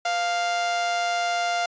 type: tone with amplitude modulation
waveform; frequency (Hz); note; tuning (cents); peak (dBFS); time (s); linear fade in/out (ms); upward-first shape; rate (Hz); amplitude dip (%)
sawtooth; 698.5; F5; 0; -17; 0.05-1.66; 5; sine; 202; 35
effects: resampled to 16000 Hz